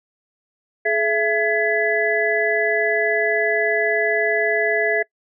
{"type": "tone cluster", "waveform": "sine", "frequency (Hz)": [425.3, 669, 1693, 1998], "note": ["G#4", "E5", "G#6", "B6"], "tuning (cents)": [41, 25, 33, 20], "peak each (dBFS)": -22, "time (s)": [0.85, 5.03], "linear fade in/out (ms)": 10, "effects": ["noise-tail reverb RT60 0.1 s tail -24 dB re dry"]}